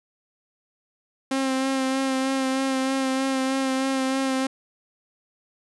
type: tone with vibrato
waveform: sawtooth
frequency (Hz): 265.6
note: C4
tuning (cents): +26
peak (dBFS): -18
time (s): 1.31-4.47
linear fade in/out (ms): 5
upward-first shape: sine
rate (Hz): 3.2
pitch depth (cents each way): 21
effects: resampled to 24000 Hz